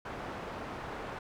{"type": "low-pass noise", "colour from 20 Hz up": "white", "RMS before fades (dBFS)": -41, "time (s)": [0.05, 1.19], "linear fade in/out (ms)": 5, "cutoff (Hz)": 1100, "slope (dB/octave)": 12, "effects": []}